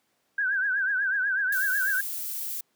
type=tone with vibrato; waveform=sine; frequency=1574 Hz; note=G6; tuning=7 cents sharp; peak=-23 dBFS; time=0.38-2.01 s; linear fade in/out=5 ms; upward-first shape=triangle; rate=8.1 Hz; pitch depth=120 cents each way
type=noise; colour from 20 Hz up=violet; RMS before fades=-33 dBFS; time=1.52-2.61 s; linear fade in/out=5 ms
effects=pink hiss -71 dBFS RMS until 2.75 s + high-pass 200 Hz 12 dB/octave